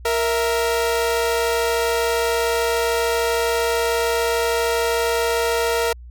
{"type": "tone pair together", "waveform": "sawtooth", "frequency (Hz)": [466.2, 659.3], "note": ["A#4", "E5"], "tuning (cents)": [0, 0], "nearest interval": "tritone", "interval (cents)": 600, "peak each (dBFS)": [-15, -21], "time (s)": [0.05, 5.93], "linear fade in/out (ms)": 5, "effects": ["added 60 Hz sine -36 dBFS peak until 6.1 s"]}